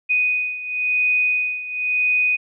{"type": "beating tone pair", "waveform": "sine", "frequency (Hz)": [2489, 2489.96], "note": ["D#7", "D#7"], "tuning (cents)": [0, 1], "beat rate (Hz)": 0.96, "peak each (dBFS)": [-19, -23], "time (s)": [0.09, 2.37], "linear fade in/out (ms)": 20, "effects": []}